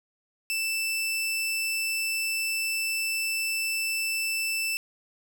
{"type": "tone", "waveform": "sawtooth", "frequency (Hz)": 2652, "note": "E7", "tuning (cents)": 10, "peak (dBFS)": -23, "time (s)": [0.5, 4.77], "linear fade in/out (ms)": 0, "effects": []}